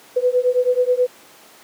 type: beating tone pair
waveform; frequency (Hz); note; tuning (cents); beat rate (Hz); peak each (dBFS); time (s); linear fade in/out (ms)
sine; 493.9 / 503.2; B4 / B4; 0 / +32; 9.3; -17; 0.16-1.07; 10
effects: pink hiss -46 dBFS RMS until 1.63 s + high-pass 300 Hz 12 dB/octave